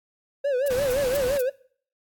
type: tone with vibrato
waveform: triangle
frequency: 533 Hz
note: C5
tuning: 32 cents sharp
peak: -19 dBFS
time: 0.44-1.5 s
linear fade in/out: 10 ms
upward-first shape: sine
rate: 5.8 Hz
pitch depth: 140 cents each way
type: noise bursts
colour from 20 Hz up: violet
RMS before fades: -31 dBFS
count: 4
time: 0.66-1.412 s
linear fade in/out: 5 ms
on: 23 ms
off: 220 ms
type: noise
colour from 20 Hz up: pink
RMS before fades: -34 dBFS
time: 0.7-1.38 s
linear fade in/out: 10 ms
effects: noise-tail reverb RT60 0.5 s tail -20 dB re dry + AAC 64 kbps

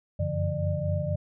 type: tone cluster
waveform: sine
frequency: 90.8 / 94.9 / 142.9 / 169.8 / 598 Hz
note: F#2 / F#2 / D3 / F3 / D5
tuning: -32 / +44 / -47 / -48 / +31 cents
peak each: -31 / -31 / -31 / -34 / -32 dBFS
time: 0.19-1.16 s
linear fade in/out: 10 ms
effects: none

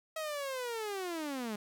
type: linear sweep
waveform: sawtooth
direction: down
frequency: 643 to 202.3 Hz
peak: -32 dBFS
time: 0.16-1.56 s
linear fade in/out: 5 ms
effects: none

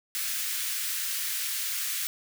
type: high-pass noise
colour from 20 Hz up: white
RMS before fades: -31 dBFS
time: 0.15-2.07 s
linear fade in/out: 0 ms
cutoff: 1500 Hz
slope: 24 dB/octave
effects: none

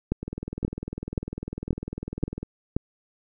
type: two click trains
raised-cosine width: 3 ms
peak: -10 / -19 dBFS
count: 6 / 45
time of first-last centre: 0.12-2.766 / 0.23-2.43 s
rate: 1.89 / 20 Hz
effects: none

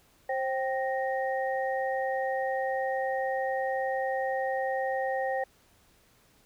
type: tone cluster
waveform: sine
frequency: 530 / 779 / 1861 Hz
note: C5 / G5 / A#6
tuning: +22 / -11 / -3 cents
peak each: -30 / -31 / -36 dBFS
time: 0.29-5.44 s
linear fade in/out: 5 ms
effects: pink hiss -63 dBFS RMS until 6.45 s

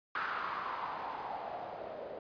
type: noise with low-pass filter sweep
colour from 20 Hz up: blue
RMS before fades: -40 dBFS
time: 0.15-2.19 s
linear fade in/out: 2 ms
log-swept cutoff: 1400 to 540 Hz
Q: 4
effects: resampled to 11025 Hz

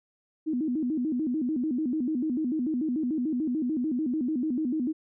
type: tone with vibrato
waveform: sine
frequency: 278.1 Hz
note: C#4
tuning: 6 cents sharp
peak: -25 dBFS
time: 0.46-4.93 s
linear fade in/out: 20 ms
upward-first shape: square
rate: 6.8 Hz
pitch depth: 210 cents each way
effects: none

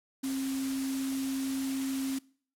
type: tone in noise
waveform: sine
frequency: 268 Hz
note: C4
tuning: 42 cents sharp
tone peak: -30 dBFS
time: 0.23-2.19 s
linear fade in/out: 10 ms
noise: white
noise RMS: -41 dBFS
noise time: 0.23-2.19 s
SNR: +8 dB
effects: noise-tail reverb RT60 0.5 s tail -23 dB re dry + low-pass 12000 Hz 12 dB/octave

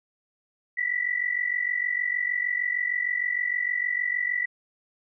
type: tone pair together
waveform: sine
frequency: 1940.5 / 1987 Hz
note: B6 / B6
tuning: -31 / +10 cents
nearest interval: unison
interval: 41 cents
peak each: -27 dBFS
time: 0.77-4.46 s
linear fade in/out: 10 ms
effects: none

